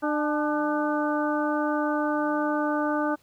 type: harmonic tone with a mistuned harmonic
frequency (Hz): 299.8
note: D4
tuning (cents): +36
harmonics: 1 / 2 / 3 / 4 / 5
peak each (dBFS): -26 / -29 / -31 / -32 / -33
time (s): 0.02-3.16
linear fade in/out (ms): 20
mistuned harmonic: 3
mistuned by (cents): -47
effects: pink hiss -62 dBFS RMS until 3.22 s